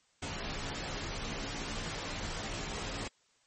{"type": "noise with comb filter", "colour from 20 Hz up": "pink", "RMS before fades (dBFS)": -38, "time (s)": [0.22, 3.08], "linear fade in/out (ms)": 5, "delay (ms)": 16, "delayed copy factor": -0.85, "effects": ["white hiss -70 dBFS RMS until 3.46 s", "MP3 32 kbps"]}